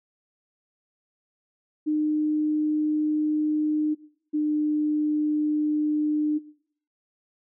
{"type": "tone pair in turn", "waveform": "sine", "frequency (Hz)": [304.5, 301.7], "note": ["D#4", "D4"], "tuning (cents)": [-37, 47], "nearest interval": "unison", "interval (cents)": 16, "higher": "first", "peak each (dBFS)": -21, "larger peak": "neither", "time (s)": [[1.86, 3.95], [4.33, 6.39]], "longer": "first", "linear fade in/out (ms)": 20, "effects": ["noise-tail reverb RT60 0.6 s tail -19 dB re dry"]}